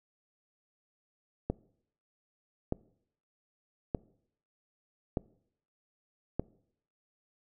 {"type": "click train", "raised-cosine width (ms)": 2, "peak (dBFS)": -16, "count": 5, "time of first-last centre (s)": [1.5, 6.396], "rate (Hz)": 0.817, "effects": ["noise-tail reverb RT60 0.7 s tail -23 dB re dry"]}